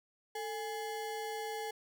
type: ring-modulated tone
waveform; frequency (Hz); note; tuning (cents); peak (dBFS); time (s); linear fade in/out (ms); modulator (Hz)
square; 634; D#5; +32; -35; 0.35-1.71; 5; 191
effects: none